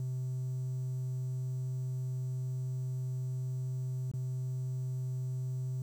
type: tone with dropouts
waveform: triangle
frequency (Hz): 128.5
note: C3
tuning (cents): -31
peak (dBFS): -30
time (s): 0-5.82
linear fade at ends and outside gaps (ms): 2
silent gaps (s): 4.115-4.137
effects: tanh soft clip ceiling -28 dBFS + 10-bit